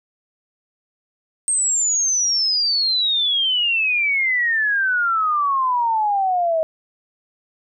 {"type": "exponential sweep", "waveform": "sine", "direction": "down", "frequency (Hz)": [8500, 630], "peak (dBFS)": -16, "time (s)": [1.48, 6.63], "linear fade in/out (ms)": 0, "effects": []}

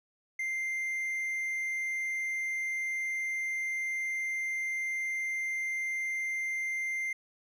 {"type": "tone", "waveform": "triangle", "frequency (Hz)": 2093, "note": "C7", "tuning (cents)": 0, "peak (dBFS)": -29, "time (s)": [0.39, 7.13], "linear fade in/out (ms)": 5, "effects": []}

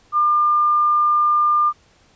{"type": "tone", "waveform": "sine", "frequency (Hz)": 1200, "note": "D6", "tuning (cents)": 37, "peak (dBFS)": -13, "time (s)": [0.12, 1.73], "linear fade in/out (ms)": 50, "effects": ["pink hiss -55 dBFS RMS until 2.15 s", "resampled to 16000 Hz"]}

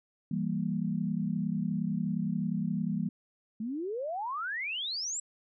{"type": "chord", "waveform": "sine", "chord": "E diminished", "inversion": "none", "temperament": "equal", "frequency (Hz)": [164.81, 196, 233.1], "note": ["E3", "G3", "Bb3"], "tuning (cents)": [0, 0, 0], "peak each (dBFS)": [-33, -32, -34], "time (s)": [0.31, 3.09], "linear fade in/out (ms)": 5}
{"type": "exponential sweep", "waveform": "sine", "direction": "up", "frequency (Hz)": [207.7, 7902], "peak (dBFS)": -32, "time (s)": [3.6, 5.2], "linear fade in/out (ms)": 5}
{"effects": []}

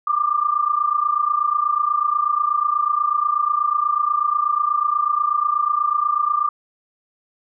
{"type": "tone pair together", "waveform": "sine", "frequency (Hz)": [1174.7, 1202.9], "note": ["D6", "D6"], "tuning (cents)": [0, 41], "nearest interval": "unison", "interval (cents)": 41, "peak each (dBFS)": [-20, -19], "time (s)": [0.07, 6.49], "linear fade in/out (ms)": 5, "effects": []}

